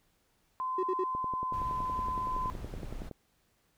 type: tone with pitch glide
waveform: sine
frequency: 1029 to 1020.7 Hz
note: C6 to C6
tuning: -29 to -43 cents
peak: -31 dBFS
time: 0.6-2.5 s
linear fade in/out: 0 ms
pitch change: -14 cents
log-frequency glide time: 1.21-1.69 s
type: tone bursts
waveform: triangle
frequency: 371.9 Hz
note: F#4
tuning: 9 cents sharp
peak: -27 dBFS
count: 3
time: 0.78-1.04 s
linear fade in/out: 5 ms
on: 52 ms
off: 52 ms
type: click train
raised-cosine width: 2 ms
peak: -28 dBFS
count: 22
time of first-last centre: 1.15-3.113 s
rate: 10.7 Hz
type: noise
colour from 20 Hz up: brown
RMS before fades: -41 dBFS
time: 1.52-3.1 s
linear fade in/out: 20 ms
effects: pink hiss -72 dBFS RMS until 3.77 s